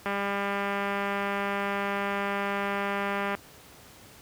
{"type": "click train", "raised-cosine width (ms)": 0.5, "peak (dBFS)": -15, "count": 659, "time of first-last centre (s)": [0.06, 3.35], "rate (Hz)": 200, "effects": ["pink hiss -51 dBFS RMS until 4.21 s", "high-pass 60 Hz 12 dB/octave"]}